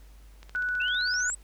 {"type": "click train", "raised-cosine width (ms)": 0.2, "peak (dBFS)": -30, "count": 13, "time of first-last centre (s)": [0.43, 1.204], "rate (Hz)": 15.5}
{"type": "tone", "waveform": "sine", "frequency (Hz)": 1480, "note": "F#6", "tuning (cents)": 0, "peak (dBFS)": -26, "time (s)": [0.55, 1.3], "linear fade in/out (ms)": 0}
{"type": "exponential sweep", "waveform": "sine", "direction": "up", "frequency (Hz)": [2595, 8080], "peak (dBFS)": -29, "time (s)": [0.8, 1.35], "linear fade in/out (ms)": 5}
{"effects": ["added 50 Hz sine -48 dBFS peak until 1.43 s", "pink hiss -61 dBFS RMS until 1.43 s"]}